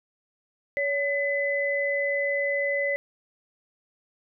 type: tone pair together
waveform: sine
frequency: 565 / 2013 Hz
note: C#5 / B6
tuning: +33 / +33 cents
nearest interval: octave + minor seventh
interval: 2200 cents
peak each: -26 dBFS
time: 0.77-2.96 s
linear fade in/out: 0 ms
effects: none